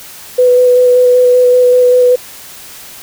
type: tone with vibrato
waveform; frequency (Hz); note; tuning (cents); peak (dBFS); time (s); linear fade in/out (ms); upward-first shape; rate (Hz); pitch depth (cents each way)
sine; 497.3; B4; +12; -4; 0.38-2.16; 10; square; 5.2; 10
effects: white hiss -32 dBFS RMS until 3.02 s